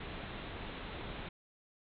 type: low-pass noise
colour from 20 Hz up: pink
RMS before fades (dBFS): -44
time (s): 0-1.29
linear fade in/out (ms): 5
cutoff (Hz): 3900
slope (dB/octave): 96
effects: none